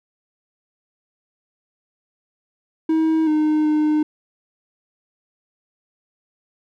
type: tone with pitch steps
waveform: triangle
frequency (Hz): 319.2 / 306.6 / 304.5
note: D#4 / D#4 / D#4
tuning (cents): +44 / -25 / -37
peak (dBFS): -13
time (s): 2.89-4.03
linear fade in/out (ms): 5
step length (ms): 380
effects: none